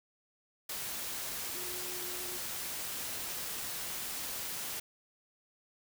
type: tone in noise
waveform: sine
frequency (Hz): 360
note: F#4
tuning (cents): -47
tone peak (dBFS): -47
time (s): 1.55-2.38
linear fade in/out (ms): 5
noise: white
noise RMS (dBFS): -39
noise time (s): 0.69-4.8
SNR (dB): -11
effects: none